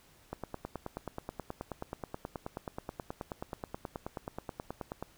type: click train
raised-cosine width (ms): 1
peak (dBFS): -23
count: 45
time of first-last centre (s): 0.33-5.026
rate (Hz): 9.37
effects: pink hiss -62 dBFS RMS until 5.17 s